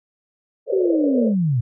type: band-pass noise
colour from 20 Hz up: white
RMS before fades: -24 dBFS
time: 0.66-1.35 s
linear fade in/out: 50 ms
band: 430 to 580 Hz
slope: 96 dB/octave
type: linear sweep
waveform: sine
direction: down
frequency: 396.3 to 111 Hz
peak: -16 dBFS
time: 0.72-1.61 s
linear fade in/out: 10 ms
effects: none